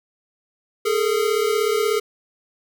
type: tone pair together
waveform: square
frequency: 415.9 / 452.4 Hz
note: G#4 / A4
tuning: +2 / +48 cents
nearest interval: minor second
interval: 146 cents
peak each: -21 / -22 dBFS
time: 0.85-2 s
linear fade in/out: 10 ms
effects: none